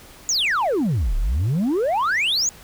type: exponential two-way sweep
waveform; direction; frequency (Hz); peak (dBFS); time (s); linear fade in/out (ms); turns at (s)
sine; down then up; 7040 to 32.7 to 7040; -15; 0.29-2.49; 0; 1.16
effects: tanh soft clip ceiling -17 dBFS + pink hiss -45 dBFS RMS until 2.63 s